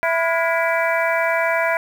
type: harmonic tone with a mistuned harmonic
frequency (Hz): 331.3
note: E4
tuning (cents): +9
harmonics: 2 / 3 / 4 / 5 / 6 / 7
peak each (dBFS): -20 / -24 / -26 / -25 / -25 / -26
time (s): 0.03-1.77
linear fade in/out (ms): 0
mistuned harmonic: 4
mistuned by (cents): +130
effects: 7-bit